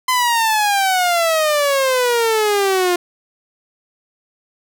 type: exponential sweep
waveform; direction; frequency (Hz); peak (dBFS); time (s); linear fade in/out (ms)
sawtooth; down; 1028 to 350; -10; 0.08-2.96; 5
effects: none